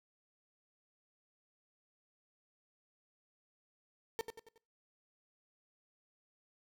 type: tone with echo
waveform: 35% pulse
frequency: 452.6 Hz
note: A4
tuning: 49 cents sharp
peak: -32 dBFS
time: 4.19-4.21 s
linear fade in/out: 0 ms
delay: 92 ms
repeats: 4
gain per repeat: -7 dB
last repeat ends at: 4.578 s
effects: noise-tail reverb RT60 0.4 s tail -23 dB re dry